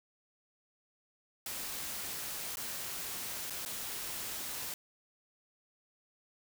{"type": "noise with dropouts", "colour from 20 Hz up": "white", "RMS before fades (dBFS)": -40, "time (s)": [1.46, 4.74], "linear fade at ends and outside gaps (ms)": 2, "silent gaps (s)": [[2.557, 2.57], [3.499, 3.505], [3.651, 3.659]], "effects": []}